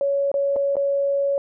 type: tone with dropouts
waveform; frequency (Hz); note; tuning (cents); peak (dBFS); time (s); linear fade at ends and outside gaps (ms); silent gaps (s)
sine; 559; C#5; +14; -18; 0.01-1.38; 1; 0.316-0.341 / 0.56-0.564 / 0.756-0.767
effects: none